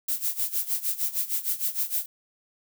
violet noise with tremolo, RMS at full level -25 dBFS, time 0.08-2.06 s, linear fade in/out 5 ms, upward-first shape sine, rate 6.5 Hz, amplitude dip 85%, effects none

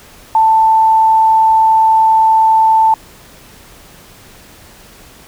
sine tone, 885 Hz, A5, 10 cents sharp, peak -6 dBFS, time 0.35-2.94 s, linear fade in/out 2 ms, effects pink hiss -40 dBFS RMS until 5.27 s

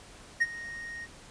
triangle tone with ADSR envelope, 1864.7 Hz, A#6, in tune, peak -18 dBFS, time 0.4-1.07 s, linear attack 18 ms, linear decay 37 ms, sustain -18 dB, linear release 34 ms, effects pink hiss -51 dBFS RMS until 1.3 s + resampled to 22050 Hz

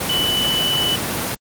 sine tone in noise, 2981 Hz, F#7, 12 cents sharp, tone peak -17 dBFS, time 0.09-0.96 s, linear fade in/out 5 ms, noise pink, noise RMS -22 dBFS, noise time 0-1.35 s, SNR +2 dB, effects high-pass 100 Hz 12 dB/octave + Opus 24 kbps

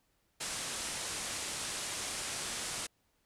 white low-pass noise, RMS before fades -39 dBFS, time 0.4-2.87 s, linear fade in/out 10 ms, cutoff 10000 Hz, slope 48 dB/octave, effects pink hiss -75 dBFS RMS until 3.25 s

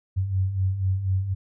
sine beating tone pair, 91.9 / 96 Hz, F#2 / G2, -11 / -36 cents, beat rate 4.1 Hz, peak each -29 / -22 dBFS, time 0.16-1.35 s, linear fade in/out 20 ms, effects none

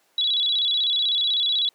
sine tone with vibrato, 3637 Hz, A#7, 43 cents flat, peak -19 dBFS, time 0.18-1.69 s, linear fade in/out 2 ms, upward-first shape square, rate 16 Hz, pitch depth 120 cents each way, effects pink hiss -63 dBFS RMS until 1.74 s + high-pass 400 Hz 12 dB/octave

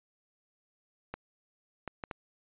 clicks, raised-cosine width 0.5 ms, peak -22 dBFS, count 4, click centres 1.14 / 1.877 / 2.038 / 2.112 s, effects resampled to 8000 Hz

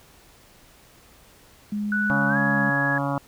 sine tone, 207.7 Hz, G#3, in tune, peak -24 dBFS, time 1.72-2.7 s, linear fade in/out 5 ms
sine tone with pitch glide, 1480 to 1670.9 Hz, F#6 to G#6, 0 to +10 cents, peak -22 dBFS, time 1.92-2.98 s, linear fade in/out 2 ms, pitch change +210 cents, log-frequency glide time 2.28-2.37 s
harmonic tone, 140.2 Hz, C#3, 20 cents sharp, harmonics 1 / 2 / 4 / 5 / 6 / 7 / 8 / 9 / 10, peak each -28 / -28 / -31 / -34 / -32 / -34 / -33 / -37 / -38 dBFS, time 2.1-3.18 s, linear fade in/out 0 ms
effects pink hiss -53 dBFS RMS until 3.27 s

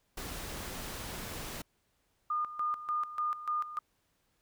pink noise, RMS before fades -41 dBFS, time 0.17-1.62 s, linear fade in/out 5 ms
sine tone with tremolo, 1217 Hz, D#6, 39 cents flat, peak -29 dBFS, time 2.3-3.79 s, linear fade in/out 5 ms, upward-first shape square, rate 3.4 Hz, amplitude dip 75%
effects pink hiss -75 dBFS RMS until 4.41 s

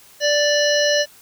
harmonic tone, 587 Hz, D5, 1 cent flat, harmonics 1 / 3 / 5 / 7 / 9 / 10, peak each -17 / -22 / -24 / -25 / -27 / -27 dBFS, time 0.2-1.06 s, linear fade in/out 50 ms, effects white hiss -48 dBFS RMS until 1.21 s

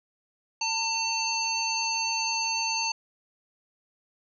harmonic tone, 899 Hz, A5, 37 cents sharp, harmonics 1 / 3 / 5 / 7, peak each -31 / -31 / -30 / -33 dBFS, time 0.61-2.92 s, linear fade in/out 5 ms, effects none

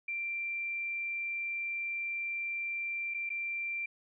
sine tone with dropouts, 2360 Hz, D7, 8 cents sharp, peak -33 dBFS, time 0.08-3.86 s, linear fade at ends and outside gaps 5 ms, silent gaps 3.14-3.144 / 3.293-3.301 s, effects none

